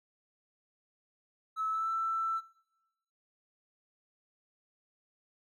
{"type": "tone with pitch glide", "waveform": "triangle", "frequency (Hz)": [1300, 1330.4], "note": ["E6", "E6"], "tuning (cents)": [-24, 16], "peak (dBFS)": -26, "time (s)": [1.56, 2.41], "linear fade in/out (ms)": 50, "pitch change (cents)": 40, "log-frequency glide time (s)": [1.69, 1.9], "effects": ["noise-tail reverb RT60 0.9 s tail -22 dB re dry", "tanh soft clip ceiling -28 dBFS"]}